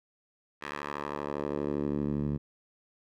10% pulse tone with band-pass filter sweep, 72.6 Hz, D2, 19 cents flat, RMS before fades -33 dBFS, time 0.61-2.38 s, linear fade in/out 20 ms, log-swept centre 1800 to 150 Hz, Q 1.2, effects none

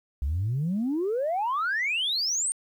sine exponential sweep, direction up, 64.1 to 9020 Hz, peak -23 dBFS, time 0.22-2.52 s, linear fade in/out 0 ms, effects tanh soft clip ceiling -21 dBFS + 10-bit

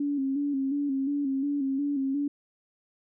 sine tone with vibrato, 278.1 Hz, C#4, 6 cents sharp, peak -25 dBFS, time 0-2.28 s, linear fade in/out 5 ms, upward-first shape square, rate 2.8 Hz, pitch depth 54 cents each way, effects none

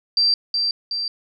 sine tone with echo, 4699 Hz, D8, in tune, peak -14 dBFS, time 0.17-0.34 s, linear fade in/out 2 ms, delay 370 ms, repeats 2, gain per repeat -4 dB, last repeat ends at 1.08 s, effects none

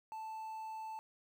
triangle tone with quantisation, 880 Hz, A5, in tune, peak -40 dBFS, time 0.12-0.99 s, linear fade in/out 0 ms, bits 11, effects none

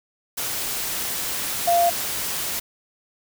sine tone in noise, 691 Hz, F5, 19 cents flat, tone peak -15 dBFS, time 1.67-1.9 s, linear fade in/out 10 ms, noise white, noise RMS -27 dBFS, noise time 0.37-2.6 s, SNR +9 dB, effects none

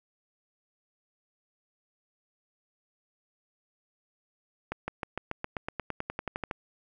accelerating click train, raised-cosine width 0.5 ms, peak -17 dBFS, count 17, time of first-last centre 4.72-6.512 s, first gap 160 ms, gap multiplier 0.95, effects none

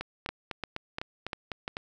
two click trains, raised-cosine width 0.3 ms, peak -18 / -17 dBFS, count 8 / 5, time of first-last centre 0.01-1.769 / 0.29-1.679 s, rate 3.98 / 2.88 Hz, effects none

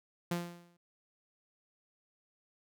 sawtooth tone with exponential decay, 173.3 Hz, F3, 13 cents flat, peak -26 dBFS, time 0.31-0.77 s, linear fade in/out 5 ms, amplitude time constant 100 ms, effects none

